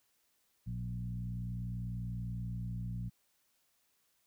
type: tone with frequency modulation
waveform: sine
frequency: 116.4 Hz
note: A#2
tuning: 2 cents flat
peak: -36 dBFS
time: 0.66-3.1 s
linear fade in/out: 20 ms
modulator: 60.4 Hz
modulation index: 1
effects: white hiss -75 dBFS RMS until 4.26 s